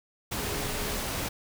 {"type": "tone in noise", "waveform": "sine", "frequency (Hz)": 415.3, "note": "G#4", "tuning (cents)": 0, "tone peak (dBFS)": -40, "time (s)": [0.39, 0.97], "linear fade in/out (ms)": 10, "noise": "pink", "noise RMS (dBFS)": -32, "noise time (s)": [0.31, 1.29], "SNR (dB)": -11, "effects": []}